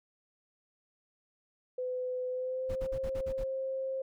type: tone with pitch glide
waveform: sine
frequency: 505 to 530.4 Hz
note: B4 to C5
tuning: +39 to +23 cents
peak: -32 dBFS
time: 1.78-4.02 s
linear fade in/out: 5 ms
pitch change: +84 cents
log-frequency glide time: 2.29-2.93 s
type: noise bursts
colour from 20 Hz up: brown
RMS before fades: -39 dBFS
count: 7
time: 2.69-3.441 s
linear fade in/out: 10 ms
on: 67 ms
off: 47 ms
effects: none